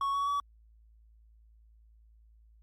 triangle tone with pitch steps, 1108.7 / 1124.2 / 1139.9 Hz, C#6 / C#6 / C#6, 0 / +24 / +48 cents, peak -26 dBFS, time 0.01-0.4 s, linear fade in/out 2 ms, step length 130 ms, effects added 55 Hz sine -57 dBFS peak until 2.62 s + Opus 48 kbps

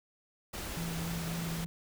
pink noise, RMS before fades -40 dBFS, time 0.53-1.65 s, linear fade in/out 10 ms
sine tone with vibrato, 166.7 Hz, E3, 20 cents sharp, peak -35 dBFS, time 0.77-1.66 s, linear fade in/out 0 ms, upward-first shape sine, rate 3.6 Hz, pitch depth 18 cents each way
effects none

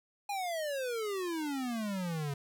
square exponential sweep, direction down, 828 to 137.6 Hz, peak -34 dBFS, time 0.29-2.34 s, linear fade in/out 5 ms, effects none

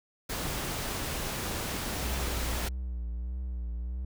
pink noise, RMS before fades -34 dBFS, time 0.29-2.69 s, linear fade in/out 10 ms
triangle tone with vibrato, 60.6 Hz, B1, 32 cents flat, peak -30 dBFS, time 2-4.05 s, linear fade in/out 5 ms, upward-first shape triangle, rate 1.6 Hz, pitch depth 85 cents each way
effects none

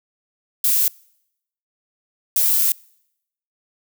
violet noise bursts at uneven times, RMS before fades -17 dBFS, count 2, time 0.64-0.88 / 2.36-2.72 s, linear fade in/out 2 ms, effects noise-tail reverb RT60 0.8 s tail -26 dB re dry

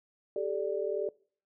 sine chord, G suspended second, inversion none, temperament equal with one note detuned, 392 / 432.9 / 587.3 Hz, G4 / A4 / D5, 0 / -28 / 0 cents, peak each -34 dBFS, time 0.36-1.09 s, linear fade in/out 2 ms, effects noise-tail reverb RT60 0.5 s tail -24 dB re dry

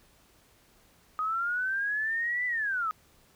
sine linear two-way sweep, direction up then down, 1244.5 to 2000 to 1244.5 Hz, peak -27 dBFS, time 1.19-2.91 s, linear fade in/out 0 ms, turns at 2.46 s, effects pink hiss -62 dBFS RMS until 3.35 s

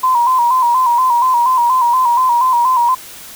sine tone with vibrato, 987.8 Hz, B5, in tune, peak -9 dBFS, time 0.03-2.95 s, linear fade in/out 10 ms, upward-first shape square, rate 4.2 Hz, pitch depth 67 cents each way, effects white hiss -34 dBFS RMS until 3.35 s

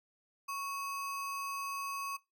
sine tone with sample-and-hold, 1108.7 Hz, C#6, in tune, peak -36 dBFS, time 0.48-2.17 s, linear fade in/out 10 ms, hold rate 3675 Hz, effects noise-tail reverb RT60 0.2 s tail -19 dB re dry + AAC 64 kbps

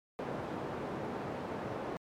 white band-pass noise, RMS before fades -39 dBFS, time 0.19-1.97 s, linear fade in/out 0 ms, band 110 to 670 Hz, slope 12 dB/octave, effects MP3 96 kbps

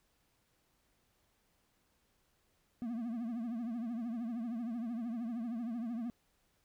triangle tone with vibrato, 233.1 Hz, A#3, in tune, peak -34 dBFS, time 2.82-6.1 s, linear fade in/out 0 ms, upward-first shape triangle, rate 13 Hz, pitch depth 130 cents each way, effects pink hiss -75 dBFS RMS until 6.64 s

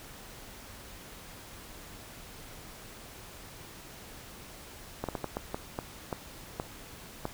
slowing click train, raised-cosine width 1 ms, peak -18 dBFS, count 10, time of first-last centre 5.04-7.254 s, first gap 47 ms, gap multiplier 1.39, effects pink hiss -48 dBFS RMS until 7.33 s

